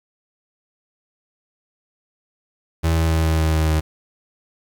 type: tone with pitch steps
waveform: 35% pulse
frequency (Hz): 81.7 / 81.14 / 80.58 / 80.02 / 79.47 / 78.92 / 78.37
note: E2 / E2 / E2 / D#2 / D#2 / D#2 / D#2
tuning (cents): -15 / -27 / -39 / +49 / +37 / +25 / +13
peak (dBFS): -14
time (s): 2.83-3.81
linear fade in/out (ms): 20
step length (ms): 140
effects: 9-bit